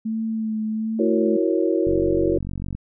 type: tone with vibrato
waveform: sine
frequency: 220 Hz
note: A3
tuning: in tune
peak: -22 dBFS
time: 0.05-1.37 s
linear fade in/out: 10 ms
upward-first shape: sine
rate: 1.3 Hz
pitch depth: 24 cents each way
type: chord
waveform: sine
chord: F# dominant seventh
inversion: third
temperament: equal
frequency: 329.6 / 370 / 466.2 / 554.4 Hz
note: E4 / F#4 / A#4 / C#5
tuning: 0 / 0 / 0 / 0 cents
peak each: -21 / -22 / -25 / -26 dBFS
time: 0.99-2.38 s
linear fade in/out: 5 ms
type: click train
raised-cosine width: 5 ms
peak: -18 dBFS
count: 42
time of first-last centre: 1.87-2.75 s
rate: 46.6 Hz
effects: none